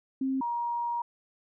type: tone pair in turn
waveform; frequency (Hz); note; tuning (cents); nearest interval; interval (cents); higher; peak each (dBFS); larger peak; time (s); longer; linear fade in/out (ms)
sine; 265.8 / 947.2; C4 / A#5; +27 / +27; octave + minor seventh; 2200; second; -26 / -28; first; 0.21-0.41 / 0.41-1.02; second; 5
effects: none